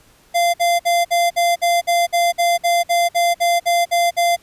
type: tone bursts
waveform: square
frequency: 691 Hz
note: F5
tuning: 19 cents flat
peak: -14 dBFS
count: 16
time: 0.34-4.365 s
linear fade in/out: 20 ms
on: 200 ms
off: 55 ms
effects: pink hiss -52 dBFS RMS until 4.42 s + resampled to 32000 Hz